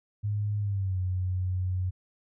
sine tone with pitch glide, 103.83 to 91.97 Hz, G#2 to F#2, 0 to -10 cents, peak -26 dBFS, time 0.23-1.91 s, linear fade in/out 20 ms, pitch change -210 cents, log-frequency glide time 0.59-0.99 s, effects none

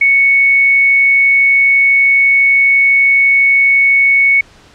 sine tone, 2217 Hz, C#7, in tune, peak -6 dBFS, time 0.01-4.41 s, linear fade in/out 5 ms, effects pink hiss -43 dBFS RMS until 4.74 s + low-pass 6000 Hz 12 dB/octave

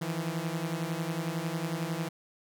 sawtooth beating tone pair, 159.2 / 170.2 Hz, D#3 / F3, +40 / -44 cents, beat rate 11 Hz, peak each -30 dBFS, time 0.01-2.09 s, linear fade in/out 10 ms, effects none

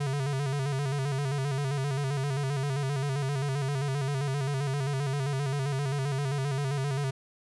square tone with vibrato, 138.59 Hz, C#3, in tune, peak -28 dBFS, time 0-7.11 s, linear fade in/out 10 ms, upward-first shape square, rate 7.6 Hz, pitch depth 68 cents each way, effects resampled to 24000 Hz

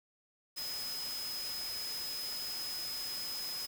sine tone in noise, 5070 Hz, D#8, 32 cents sharp, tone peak -38 dBFS, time 0.56-3.67 s, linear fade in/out 20 ms, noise white, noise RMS -44 dBFS, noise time 0.56-3.67 s, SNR +3 dB, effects none

